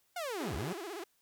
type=linear two-way sweep; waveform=sawtooth; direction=down then up; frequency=740 to 59 to 200.9 Hz; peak=-32 dBFS; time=0.16-0.73 s; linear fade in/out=5 ms; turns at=0.55 s
type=tone with vibrato; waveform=sawtooth; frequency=373.2 Hz; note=F#4; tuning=15 cents sharp; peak=-36 dBFS; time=0.4-1.04 s; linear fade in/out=5 ms; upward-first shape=sine; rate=16 Hz; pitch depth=230 cents each way
effects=white hiss -73 dBFS RMS until 1.21 s